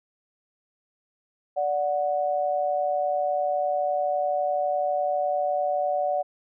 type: tone pair together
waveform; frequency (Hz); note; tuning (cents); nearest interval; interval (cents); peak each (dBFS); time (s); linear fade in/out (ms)
sine; 584.2 / 736; D5 / F#5; -9 / -9; major third; 400; -25; 1.56-6.23; 20
effects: none